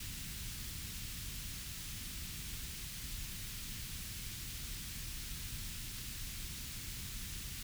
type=band-stop noise; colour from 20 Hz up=pink; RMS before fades=-44 dBFS; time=0-7.63 s; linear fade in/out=5 ms; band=150 to 2600 Hz; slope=12 dB/octave; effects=none